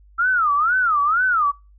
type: tone with vibrato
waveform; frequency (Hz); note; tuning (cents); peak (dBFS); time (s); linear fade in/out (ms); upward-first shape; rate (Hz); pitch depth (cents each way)
sine; 1318.5; E6; 0; -15; 0.18-1.52; 20; sine; 2.1; 250
effects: noise-tail reverb RT60 0.3 s tail -26 dB re dry + added 50 Hz sine -47 dBFS peak until 1.78 s